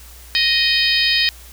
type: harmonic tone with a mistuned harmonic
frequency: 622.3 Hz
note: D#5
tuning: in tune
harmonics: 3 / 4 / 5 / 6 / 7 / 8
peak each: -21 / -21 / -21 / -21 / -21 / -21 dBFS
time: 0.35-1.29 s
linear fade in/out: 0 ms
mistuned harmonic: 6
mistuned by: +20 cents
effects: added 60 Hz sine -40 dBFS peak until 1.52 s + white hiss -43 dBFS RMS until 1.52 s